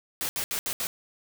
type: noise bursts at uneven times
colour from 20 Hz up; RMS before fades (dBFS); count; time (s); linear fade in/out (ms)
white; -30; 5; 0.21-0.29 / 0.36-0.44 / 0.51-0.59 / 0.66-0.73 / 0.8-0.87; 0
effects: none